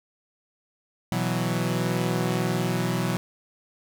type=chord; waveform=sawtooth; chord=B suspended fourth; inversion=none; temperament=equal; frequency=123.47 / 164.81 / 185 Hz; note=B2 / E3 / F#3; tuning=0 / 0 / 0 cents; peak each=-24 dBFS; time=1.12-3.17 s; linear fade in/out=0 ms; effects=none